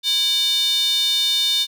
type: tone with high-pass filter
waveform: square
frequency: 330 Hz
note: E4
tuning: 2 cents sharp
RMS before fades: -19 dBFS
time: 0.03-1.67 s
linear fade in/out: 50 ms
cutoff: 3700 Hz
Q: 8.1
effects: none

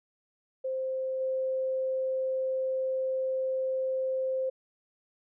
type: tone with level steps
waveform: sine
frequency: 523.3 Hz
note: C5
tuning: in tune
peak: -29 / -27 dBFS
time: 0.64-4.5 s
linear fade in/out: 10 ms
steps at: 1.2 s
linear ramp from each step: 10 ms
effects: none

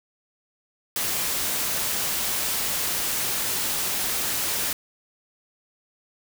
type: noise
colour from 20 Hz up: white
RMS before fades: -26 dBFS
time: 0.96-4.73 s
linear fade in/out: 2 ms
effects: none

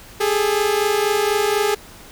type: tone pair together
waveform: sawtooth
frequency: 406 / 430.1 Hz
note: G#4 / A4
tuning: -39 / -39 cents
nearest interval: minor second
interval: 100 cents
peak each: -15 / -16 dBFS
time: 0.2-1.75 s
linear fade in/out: 10 ms
effects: pink hiss -42 dBFS RMS until 2.11 s

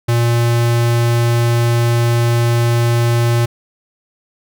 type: tone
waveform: square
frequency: 118.1 Hz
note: A#2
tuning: 23 cents sharp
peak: -12 dBFS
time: 0.08-3.46 s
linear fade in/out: 10 ms
effects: none

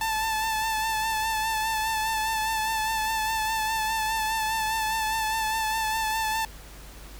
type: tone with vibrato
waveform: sawtooth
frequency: 880 Hz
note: A5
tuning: in tune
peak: -21 dBFS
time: 0.01-6.45 s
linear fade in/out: 2 ms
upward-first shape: sine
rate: 4.9 Hz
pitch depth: 29 cents each way
effects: added 50 Hz sine -43 dBFS peak until 7.19 s + pink hiss -47 dBFS RMS until 7.19 s

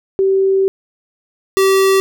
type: tone pair in turn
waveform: sine / square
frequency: 386 / 386 Hz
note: G4 / G4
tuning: -27 / -27 cents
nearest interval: unison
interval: 0 cents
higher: neither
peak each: -10 dBFS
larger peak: neither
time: 0.19-0.68 / 1.57-2 s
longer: first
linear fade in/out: 0 ms
effects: none

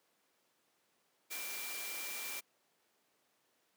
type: tone in noise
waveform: sine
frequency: 2359 Hz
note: D7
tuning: 7 cents sharp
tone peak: -46 dBFS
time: 1.3-2.41 s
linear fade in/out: 20 ms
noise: white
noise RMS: -43 dBFS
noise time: 1.3-2.41 s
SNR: -6 dB
effects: pink hiss -75 dBFS RMS until 3.76 s + high-pass 300 Hz 12 dB/octave

